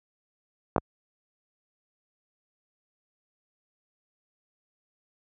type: clicks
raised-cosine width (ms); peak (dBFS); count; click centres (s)
1; -8; 2; 0.762 / 0.781
effects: high-pass 60 Hz 12 dB/octave